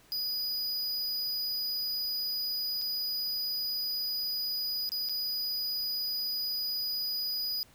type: tone with dropouts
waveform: square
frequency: 4936 Hz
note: D#8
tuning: 15 cents flat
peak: -31 dBFS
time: 0.12-7.63 s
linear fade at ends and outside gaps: 0 ms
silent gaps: 2.815-2.819 / 4.891-4.919 / 5.088-5.095 s
effects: pink hiss -60 dBFS RMS until 7.74 s